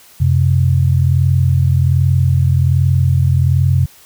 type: tone pair together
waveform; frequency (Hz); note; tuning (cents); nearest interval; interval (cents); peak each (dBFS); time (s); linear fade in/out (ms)
sine; 90.6 / 131.87; F#2 / C3; -36 / +14; tritone; 650; -12; 0.2-3.86; 10
effects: white hiss -44 dBFS RMS until 4.05 s